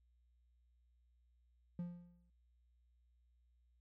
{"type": "tone with exponential decay", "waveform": "triangle", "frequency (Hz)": 174.61, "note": "F3", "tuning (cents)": 0, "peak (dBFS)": -36, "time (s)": [1.79, 2.3], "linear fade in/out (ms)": 2, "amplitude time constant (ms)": 110, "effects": ["added 60 Hz sine -70 dBFS peak until 3.8 s"]}